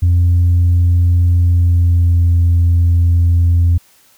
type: tone with pitch glide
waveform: sine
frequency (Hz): 87.31 to 85.71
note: F2 to F2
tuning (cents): 0 to -32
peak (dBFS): -6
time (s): 0.02-3.78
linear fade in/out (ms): 10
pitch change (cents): -32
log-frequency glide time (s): 1.35-2.37
effects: tanh soft clip ceiling -6 dBFS + white hiss -50 dBFS RMS until 4.17 s